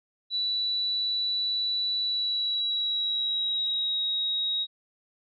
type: tone with pitch glide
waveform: sine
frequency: 3951 to 3794 Hz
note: B7 to A#7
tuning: 0 to +30 cents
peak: -25 dBFS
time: 0.3-4.67 s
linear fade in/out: 50 ms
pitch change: -70 cents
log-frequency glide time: 2.01-4.02 s
effects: none